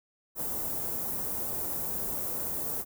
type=band-stop noise; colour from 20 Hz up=white; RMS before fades=-33 dBFS; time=0.35-2.85 s; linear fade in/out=50 ms; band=710 to 14000 Hz; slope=12 dB/octave; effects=none